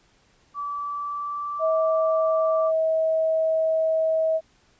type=tone with pitch glide; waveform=sine; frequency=1154 to 1168.8 Hz; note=D6 to D6; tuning=-31 to -9 cents; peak=-27 dBFS; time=0.54-2.72 s; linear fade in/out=50 ms; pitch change=+22 cents; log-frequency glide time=0.68-1.66 s
type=tone; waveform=sine; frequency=641 Hz; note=E5; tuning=49 cents flat; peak=-19 dBFS; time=1.59-4.41 s; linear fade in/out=50 ms
effects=pink hiss -61 dBFS RMS until 4.79 s + resampled to 16000 Hz